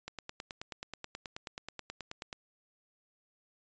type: click train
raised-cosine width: 0.2 ms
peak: -23 dBFS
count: 22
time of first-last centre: 0.08-2.328 s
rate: 9.34 Hz
effects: resampled to 16000 Hz